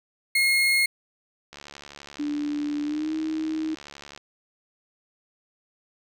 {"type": "tone", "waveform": "35% pulse", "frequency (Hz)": 2152, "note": "C7", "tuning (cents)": 48, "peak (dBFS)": -17, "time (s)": [0.35, 0.86], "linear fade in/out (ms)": 5}
{"type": "click train", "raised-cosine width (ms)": 0.2, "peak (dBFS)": -24, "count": 191, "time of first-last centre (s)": [1.53, 4.176], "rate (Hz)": 71.8}
{"type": "tone with pitch glide", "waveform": "sine", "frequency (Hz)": [293.7, 314.8], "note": ["D4", "D#4"], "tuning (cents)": [0, 20], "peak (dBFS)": -25, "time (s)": [2.19, 3.75], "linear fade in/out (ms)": 10, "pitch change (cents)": 120, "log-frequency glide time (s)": [2.84, 3.13]}
{"effects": []}